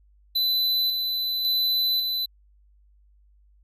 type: tone with tremolo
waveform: square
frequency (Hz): 4007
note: B7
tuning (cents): +24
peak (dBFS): -21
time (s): 0.35-2.26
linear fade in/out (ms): 10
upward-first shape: square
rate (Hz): 0.91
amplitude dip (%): 35
effects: added 50 Hz sine -55 dBFS peak until 3.63 s